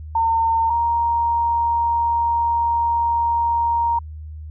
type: tone pair in turn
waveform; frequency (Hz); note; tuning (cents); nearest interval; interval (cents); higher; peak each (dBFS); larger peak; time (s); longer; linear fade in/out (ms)
sine; 910 / 934.5; A#5 / A#5; -42 / +4; unison; 46; second; -15 / -16; first; 0.15-0.7 / 0.7-3.99; second; 5
effects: added 77 Hz sine -31 dBFS peak until 4.5 s